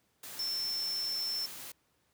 sine tone in noise, 5360 Hz, E8, 28 cents sharp, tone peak -32 dBFS, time 0.39-1.46 s, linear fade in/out 5 ms, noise white, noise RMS -45 dBFS, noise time 0.23-1.72 s, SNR +10 dB, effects pink hiss -73 dBFS RMS until 2.13 s + high-pass 80 Hz 12 dB/octave

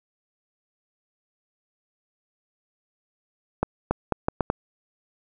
accelerating click train, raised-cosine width 1 ms, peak -7 dBFS, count 6, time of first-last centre 3.63-4.501 s, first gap 280 ms, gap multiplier 0.76, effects none

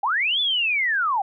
sine linear two-way sweep, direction up then down, 740 to 3520 to 740 Hz, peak -19 dBFS, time 0.03-1.22 s, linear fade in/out 5 ms, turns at 0.4 s, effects none

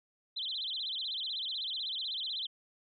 sine tone with vibrato, 3543 Hz, A7, 11 cents sharp, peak -34 dBFS, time 0.36-2.47 s, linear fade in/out 10 ms, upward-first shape sine, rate 16 Hz, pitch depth 260 cents each way, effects none

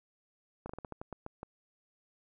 slowing click train, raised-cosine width 1 ms, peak -27 dBFS, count 10, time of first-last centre 0.66-1.431 s, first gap 34 ms, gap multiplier 1.22, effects none

